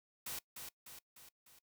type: noise with echo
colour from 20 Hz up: white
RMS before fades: -43 dBFS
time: 0.26-0.39 s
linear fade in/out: 5 ms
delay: 300 ms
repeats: 4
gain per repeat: -5 dB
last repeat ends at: 1.59 s
effects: noise-tail reverb RT60 0.1 s tail -21 dB re dry